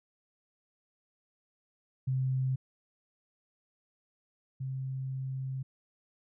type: tone pair in turn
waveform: sine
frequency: 130.81 / 132.33 Hz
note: C3 / C3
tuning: 0 / +20 cents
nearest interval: unison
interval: 20 cents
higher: second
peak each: -27 / -33 dBFS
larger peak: first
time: 2.07-2.56 / 4.6-5.63 s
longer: second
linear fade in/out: 10 ms
effects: none